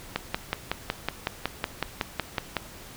click train, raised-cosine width 0.3 ms, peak -9 dBFS, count 14, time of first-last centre 0.16-2.567 s, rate 5.4 Hz, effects pink hiss -45 dBFS RMS until 2.96 s

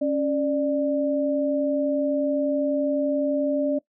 sine tone pair together, 276.1 / 592.2 Hz, C#4 / D5, -7 / +14 cents, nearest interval octave + minor second, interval 1321 cents, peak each -23 dBFS, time 0.01-3.79 s, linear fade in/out 10 ms, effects noise-tail reverb RT60 0.1 s tail -20 dB re dry

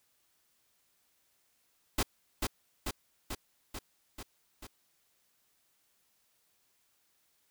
pink noise with echo, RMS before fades -29 dBFS, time 1.98-2.03 s, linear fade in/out 5 ms, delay 440 ms, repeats 6, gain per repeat -3 dB, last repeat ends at 4.67 s, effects white hiss -73 dBFS RMS until 7.5 s

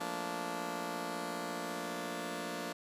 10% pulse chord, Bb major seventh, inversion second, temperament just, 174.81 / 218.5 / 233.1 / 291.4 Hz, F3 / A3 / Bb3 / D4, +2 / -12 / 0 / -13 cents, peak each -35 / -38 / -35 / -33 dBFS, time 0-2.73 s, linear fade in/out 10 ms, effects resampled to 32000 Hz

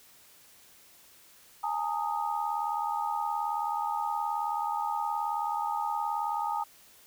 sine chord, Ab suspended second, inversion none, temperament equal with one note detuned, 830.6 / 909.5 / 1244.5 Hz, Ab5 / Bb5 / Eb6, 0 / -43 / 0 cents, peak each -32 / -32 / -35 dBFS, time 1.63-6.64 s, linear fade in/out 10 ms, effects white hiss -57 dBFS RMS until 7.06 s

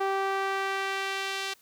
sawtooth tone with band-pass filter sweep, 389.1 Hz, G4, 13 cents flat, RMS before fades -30 dBFS, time 0-1.54 s, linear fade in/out 10 ms, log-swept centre 840 to 3700 Hz, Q 0.92, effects white hiss -61 dBFS RMS until 1.61 s

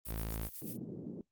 violet noise with tremolo, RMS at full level -44 dBFS, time 0.05-0.77 s, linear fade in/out 10 ms, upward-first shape square, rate 8.1 Hz, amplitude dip 60%
sawtooth tone, 55 Hz, A1, in tune, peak -33 dBFS, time 0.06-0.5 s, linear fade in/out 50 ms
pink band-pass noise, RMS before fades -44 dBFS, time 0.62-1.21 s, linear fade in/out 0 ms, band 150 to 370 Hz, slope 24 dB/octave
effects noise-tail reverb RT60 0.1 s tail -20 dB re dry + Opus 32 kbps

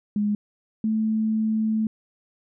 sine tone pair in turn, 207.7 / 218.8 Hz, G#3 / A3, 0 / -9 cents, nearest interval minor second, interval 91 cents, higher second, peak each -20 / -20 dBFS, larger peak neither, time 0.16-0.35 / 0.84-1.87 s, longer second, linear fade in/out 2 ms, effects none

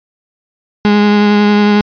35% pulse tone with vibrato, 207.2 Hz, G#3, 4 cents flat, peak -5 dBFS, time 0.85-1.81 s, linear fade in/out 0 ms, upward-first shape sine, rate 11 Hz, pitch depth 12 cents each way, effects resampled to 11025 Hz

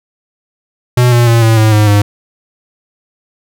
square tone with pitch steps, 123.47 / 119.75 / 116.14 / 112.64 / 109.24 / 105.95 / 102.75 Hz, B2 / A#2 / A#2 / A2 / A2 / G#2 / G#2, 0 / +47 / -6 / +41 / -12 / +35 / -18 cents, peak -6 dBFS, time 0.97-2.02 s, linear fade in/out 5 ms, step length 150 ms, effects none

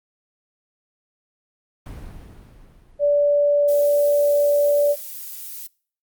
brown noise with exponential decay, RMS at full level -33 dBFS, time 1.86-4.16 s, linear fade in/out 1 ms, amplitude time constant 500 ms
sine tone, 580 Hz, D5, 22 cents flat, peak -14 dBFS, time 2.99-4.96 s, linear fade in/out 50 ms
violet noise, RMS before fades -34 dBFS, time 3.68-5.67 s, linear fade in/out 5 ms
effects noise-tail reverb RT60 0.5 s tail -25 dB re dry + Opus 32 kbps

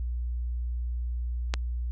click, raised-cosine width 0.2 ms, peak -10 dBFS, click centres 1.539 s, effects added 60 Hz sine -28 dBFS peak until 1.91 s + AAC 32 kbps

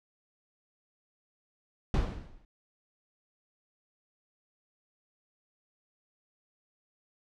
brown noise with exponential decay, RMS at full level -22 dBFS, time 1.94-2.45 s, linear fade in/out 2 ms, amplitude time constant 110 ms, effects low-pass 5000 Hz 12 dB/octave

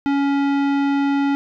sine tone with tanh clipping, 280 Hz, C#4, 18 cents sharp, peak -18 dBFS, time 0.06-1.35 s, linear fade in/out 0 ms, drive 18 dB, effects none

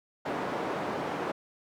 white band-pass noise, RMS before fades -33 dBFS, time 0.25-1.32 s, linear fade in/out 10 ms, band 190 to 870 Hz, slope 12 dB/octave, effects none

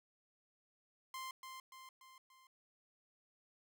sawtooth tone with echo, 1046.5 Hz, C6, in tune, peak -40 dBFS, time 1.14-1.31 s, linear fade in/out 2 ms, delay 290 ms, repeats 4, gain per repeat -5 dB, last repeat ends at 2.47 s, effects none

